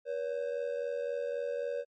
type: ring-modulated tone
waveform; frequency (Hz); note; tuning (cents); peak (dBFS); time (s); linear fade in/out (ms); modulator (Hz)
triangle; 523.3; C5; 0; -27; 0.05-1.85; 50; 41.9
effects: MP3 32 kbps